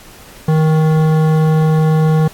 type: tone with hard clipping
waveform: sine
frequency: 157 Hz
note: D#3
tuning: 16 cents sharp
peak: -11 dBFS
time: 0.48-2.28 s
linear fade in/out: 5 ms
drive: 14 dB
effects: pink hiss -39 dBFS RMS until 2.33 s + AAC 64 kbps